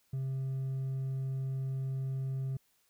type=tone with hard clipping; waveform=sine; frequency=133.3 Hz; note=C3; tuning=33 cents sharp; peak=-33 dBFS; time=0.13-2.57 s; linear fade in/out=5 ms; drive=2 dB; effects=white hiss -72 dBFS RMS until 2.89 s